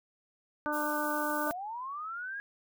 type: harmonic tone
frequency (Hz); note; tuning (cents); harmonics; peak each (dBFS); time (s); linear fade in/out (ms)
298.8; D4; +30; 1 / 2 / 3 / 4 / 5; -36 / -36 / -36 / -36 / -36; 0.66-1.51; 0
type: noise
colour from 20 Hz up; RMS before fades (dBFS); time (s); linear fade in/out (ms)
violet; -42; 0.72-1.53; 20
type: linear sweep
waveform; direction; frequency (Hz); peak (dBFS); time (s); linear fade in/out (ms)
sine; up; 626 to 1661.2; -36; 1.47-2.4; 0
effects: none

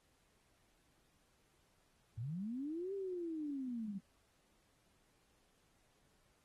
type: linear two-way sweep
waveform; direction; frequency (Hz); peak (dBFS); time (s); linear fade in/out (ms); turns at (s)
sine; up then down; 100.6 to 400 to 189.1; -39; 2.17-3.99; 10; 2.94
effects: pink hiss -75 dBFS RMS until 6.44 s + AAC 32 kbps

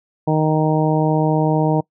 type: harmonic tone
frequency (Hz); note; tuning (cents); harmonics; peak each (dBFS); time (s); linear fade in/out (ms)
155.56; D#3; 0; 1 / 2 / 3 / 4 / 5 / 6; -17 / -20 / -22 / -23 / -24 / -25; 0.27-1.81; 10
effects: noise-tail reverb RT60 0.1 s tail -24 dB re dry

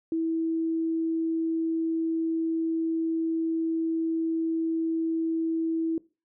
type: tone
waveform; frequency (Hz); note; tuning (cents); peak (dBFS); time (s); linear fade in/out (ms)
sine; 326.1; E4; -19; -24; 0.12-5.98; 2
effects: noise-tail reverb RT60 0.3 s tail -21 dB re dry

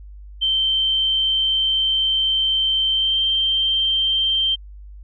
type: tone with pitch glide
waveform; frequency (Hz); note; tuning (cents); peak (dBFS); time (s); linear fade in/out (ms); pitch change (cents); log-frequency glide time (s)
sine; 3116 to 3141; G7 to G7; -11 to +3; -16; 0.41-4.56; 20; +14; 2.92-3.18
effects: added 50 Hz sine -36 dBFS peak until 5.03 s

